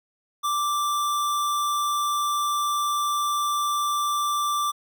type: tone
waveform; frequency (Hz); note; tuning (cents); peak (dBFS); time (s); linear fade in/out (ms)
square; 1174.7; D6; 0; -23; 0.43-4.72; 20
effects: none